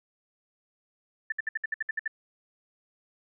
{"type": "tone bursts", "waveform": "sine", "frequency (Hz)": 1768, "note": "A6", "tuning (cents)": 8, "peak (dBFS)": -26, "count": 10, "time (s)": [1.3, 2.078], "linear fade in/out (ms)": 5, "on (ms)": 22, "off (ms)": 62, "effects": []}